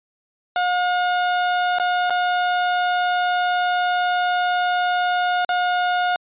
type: tone with dropouts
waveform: 30% pulse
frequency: 718 Hz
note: F5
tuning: 48 cents sharp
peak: -15 dBFS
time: 0.56-6.16 s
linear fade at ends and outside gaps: 1 ms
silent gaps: 1.786-1.798 / 2.098-2.105 / 5.448-5.491 s
effects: resampled to 8000 Hz